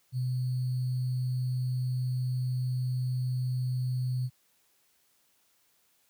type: tone with sample-and-hold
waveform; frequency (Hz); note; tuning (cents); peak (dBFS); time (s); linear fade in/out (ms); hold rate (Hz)
sine; 126.8; B2; +46; -27; 0.12-4.3; 50; 4410
effects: white hiss -69 dBFS RMS until 6.09 s + high-pass 60 Hz 12 dB/octave